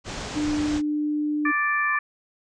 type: low-pass noise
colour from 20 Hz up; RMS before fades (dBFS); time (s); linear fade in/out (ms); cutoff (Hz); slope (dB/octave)
pink; -33; 0.04-0.82; 50; 7700; 48
type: tone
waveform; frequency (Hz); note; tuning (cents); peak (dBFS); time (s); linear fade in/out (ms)
sine; 298.8; D4; +30; -22; 0.35-1.52; 20
type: harmonic tone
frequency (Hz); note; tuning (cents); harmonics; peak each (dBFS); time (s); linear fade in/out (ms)
587.3; D5; 0; 2 / 3 / 4; -25 / -23 / -29; 1.45-1.99; 5
type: tone with exponential growth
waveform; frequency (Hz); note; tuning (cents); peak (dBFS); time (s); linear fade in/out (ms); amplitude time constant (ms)
sine; 1046.5; C6; 0; -31; 1.56-1.96; 1; 85
effects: none